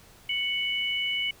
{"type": "tone pair together", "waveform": "sine", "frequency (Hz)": [2222, 2966], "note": ["C#7", "F#7"], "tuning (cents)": [4, 4], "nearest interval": "perfect fourth", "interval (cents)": 500, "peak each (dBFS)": [-29, -28], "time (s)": [0.29, 1.31], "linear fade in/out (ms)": 5, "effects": ["pink hiss -54 dBFS RMS until 1.4 s"]}